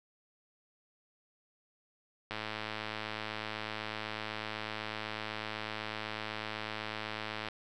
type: click train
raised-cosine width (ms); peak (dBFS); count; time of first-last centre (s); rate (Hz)
0.3; -21; 560; 2.31-7.486; 108
effects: none